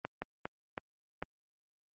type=slowing click train; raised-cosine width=0.5 ms; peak=-20 dBFS; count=5; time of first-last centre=0.05-1.225 s; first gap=170 ms; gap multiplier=1.38; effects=high-pass 100 Hz 12 dB/octave + Opus 32 kbps